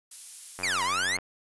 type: noise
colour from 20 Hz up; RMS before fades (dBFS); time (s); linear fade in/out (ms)
violet; -38; 0.11-0.87; 5
type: click train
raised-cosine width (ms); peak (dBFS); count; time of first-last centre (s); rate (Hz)
0.5; -22; 56; 0.59-1.187; 92.2
type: exponential two-way sweep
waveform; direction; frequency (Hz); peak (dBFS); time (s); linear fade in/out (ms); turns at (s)
sawtooth; down then up; 2484 to 932.3 to 2195; -22; 0.63-1.17; 5; 0.83
effects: resampled to 24000 Hz